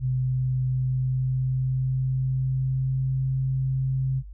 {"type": "tone with pitch glide", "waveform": "sine", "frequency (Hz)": [128.7, 132.17], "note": ["C3", "C3"], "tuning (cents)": [-28, 18], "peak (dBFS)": -22, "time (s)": [0, 4.23], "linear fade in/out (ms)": 50, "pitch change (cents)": 46, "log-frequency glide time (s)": [0.59, 3.27], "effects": ["noise-tail reverb RT60 0.1 s tail -18 dB re dry", "added 50 Hz sine -38 dBFS peak until 4.33 s"]}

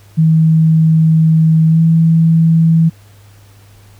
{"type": "tone with pitch glide", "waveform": "sine", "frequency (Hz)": [160, 163.36], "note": ["D#3", "E3"], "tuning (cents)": [49, -15], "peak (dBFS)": -6, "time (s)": [0.17, 2.9], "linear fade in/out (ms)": 20, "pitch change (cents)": 36, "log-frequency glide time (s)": [1.68, 1.8], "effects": ["added 101 Hz sine -40 dBFS peak until 3.99 s", "pink hiss -48 dBFS RMS until 3.99 s"]}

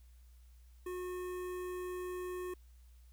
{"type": "tone with notch filter", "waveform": "square", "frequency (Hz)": 362.5, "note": "F#4", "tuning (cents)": -35, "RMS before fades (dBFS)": -41, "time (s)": [0.86, 2.54], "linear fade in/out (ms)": 5, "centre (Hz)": 4500, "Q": 0.69, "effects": ["added 60 Hz sine -56 dBFS peak until 3.12 s", "white hiss -73 dBFS RMS until 3.12 s"]}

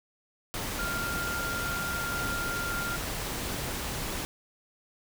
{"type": "tone in noise", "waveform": "sine", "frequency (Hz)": 1396, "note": "F6", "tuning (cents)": -1, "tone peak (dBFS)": -32, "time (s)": [0.79, 2.96], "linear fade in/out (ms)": 0, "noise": "pink", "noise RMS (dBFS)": -34, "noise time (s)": [0.54, 4.25], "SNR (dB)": -1, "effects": []}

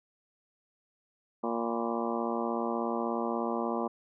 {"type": "harmonic tone with a mistuned harmonic", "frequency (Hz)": 116.54, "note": "A#2", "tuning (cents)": 0, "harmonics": [2, 3, 4, 5, 6, 7, 8, 9, 10], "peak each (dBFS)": [-34, -36, -37, -38, -39, -39, -40, -41, -41], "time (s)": [1.43, 3.88], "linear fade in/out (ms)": 10, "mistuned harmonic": 8, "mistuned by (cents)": 80, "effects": []}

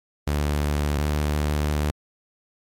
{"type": "tone pair in turn", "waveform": "sawtooth", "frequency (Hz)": [73.5, 74.48], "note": ["D2", "D2"], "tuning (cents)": [2, 25], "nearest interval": "unison", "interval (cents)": 23, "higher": "second", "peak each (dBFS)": -17, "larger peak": "neither", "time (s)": [[0.27, 0.98], [0.98, 1.91]], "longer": "second", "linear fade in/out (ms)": 5, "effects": ["MP3 64 kbps"]}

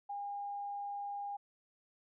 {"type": "tone", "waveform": "sine", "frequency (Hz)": 810, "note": "G#5", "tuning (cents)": -43, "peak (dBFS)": -38, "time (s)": [0.09, 1.37], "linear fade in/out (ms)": 10, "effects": []}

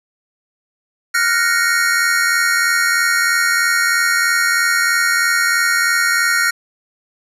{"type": "chord", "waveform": "square", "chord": "Gb major seventh", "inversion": "third", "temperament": "equal", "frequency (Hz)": [1396.9, 1480, 1864.7, 2217], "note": ["F6", "Gb6", "Bb6", "Db7"], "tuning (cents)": [0, 0, 0, 0], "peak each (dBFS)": [-18, -21, -18, -24], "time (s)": [1.14, 6.51], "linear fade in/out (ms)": 10, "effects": ["resampled to 32000 Hz", "8-bit"]}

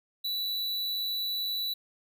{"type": "tone", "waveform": "square", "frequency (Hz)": 3951, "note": "B7", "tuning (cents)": 0, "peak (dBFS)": -30, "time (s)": [0.24, 1.74], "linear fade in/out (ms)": 10, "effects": []}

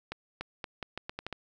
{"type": "accelerating click train", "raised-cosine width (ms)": 0.3, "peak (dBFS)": -20, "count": 9, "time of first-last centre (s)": [0.12, 1.327], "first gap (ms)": 290, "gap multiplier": 0.8, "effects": []}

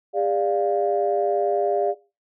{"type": "chord", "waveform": "sine", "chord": "D diminished", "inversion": "second", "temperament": "equal with one note detuned", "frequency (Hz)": [404.6, 587.3, 698.5], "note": ["Ab4", "D5", "F5"], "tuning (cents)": [-45, 0, 0], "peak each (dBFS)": -23, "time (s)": [0.13, 1.95], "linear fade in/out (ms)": 50, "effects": ["noise-tail reverb RT60 0.3 s tail -19 dB re dry", "tanh soft clip ceiling -9 dBFS"]}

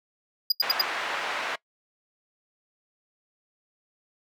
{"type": "tone bursts", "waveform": "square", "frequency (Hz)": 4882, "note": "D#8", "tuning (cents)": -34, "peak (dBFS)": -18, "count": 4, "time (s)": [0.5, 0.814], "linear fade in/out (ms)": 5, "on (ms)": 20, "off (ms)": 78}
{"type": "band-pass noise", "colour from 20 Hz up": "pink", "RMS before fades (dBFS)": -31, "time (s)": [0.62, 1.56], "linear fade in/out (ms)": 10, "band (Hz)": [880, 2500], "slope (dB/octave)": 12}
{"effects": ["noise-tail reverb RT60 0.1 s tail -22 dB re dry"]}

